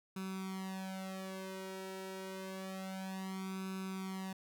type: tone with flanger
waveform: sawtooth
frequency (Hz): 190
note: F#3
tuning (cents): +46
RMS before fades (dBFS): -43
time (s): 0.16-4.33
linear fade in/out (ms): 5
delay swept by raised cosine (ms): 0.78 to 2.18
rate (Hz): 0.28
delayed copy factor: +0.95
effects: none